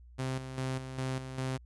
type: tone with tremolo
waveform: sawtooth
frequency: 130.81 Hz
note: C3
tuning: in tune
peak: -28 dBFS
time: 0.18-1.58 s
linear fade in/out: 20 ms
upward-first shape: square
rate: 2.5 Hz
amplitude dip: 60%
effects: added 60 Hz sine -51 dBFS peak until 1.65 s + resampled to 24000 Hz